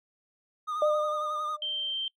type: tone with vibrato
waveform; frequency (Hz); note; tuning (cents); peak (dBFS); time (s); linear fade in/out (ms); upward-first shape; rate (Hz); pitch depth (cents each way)
triangle; 1226; D#6; -26; -28; 0.67-1.57; 20; sine; 11; 41
type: tone with exponential decay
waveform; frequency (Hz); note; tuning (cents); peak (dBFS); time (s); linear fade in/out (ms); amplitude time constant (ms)
sine; 604; D5; +48; -20; 0.82-1.93; 2; 240
type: tone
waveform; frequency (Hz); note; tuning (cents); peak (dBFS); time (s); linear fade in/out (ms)
sine; 3136; G7; 0; -29; 1.62-2.08; 2
effects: noise-tail reverb RT60 0.1 s tail -23 dB re dry